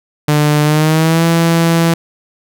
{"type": "tone with pitch glide", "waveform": "sawtooth", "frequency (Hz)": [149.3, 166.62], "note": ["D3", "E3"], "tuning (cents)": [29, 19], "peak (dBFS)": -5, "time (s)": [0.28, 1.94], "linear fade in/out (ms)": 5, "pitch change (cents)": 190, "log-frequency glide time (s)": [0.62, 1.24], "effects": []}